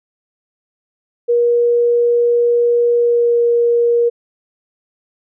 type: tone with pitch glide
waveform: sine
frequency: 476.5 to 472.9 Hz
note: A#4 to A#4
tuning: +38 to +25 cents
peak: -10 dBFS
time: 1.28-4.1 s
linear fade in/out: 20 ms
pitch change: -13 cents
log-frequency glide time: 2.95-3.4 s
effects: none